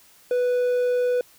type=tone; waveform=triangle; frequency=493.9 Hz; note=B4; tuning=in tune; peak=-17 dBFS; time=0.31-1.21 s; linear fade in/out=2 ms; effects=white hiss -54 dBFS RMS until 1.38 s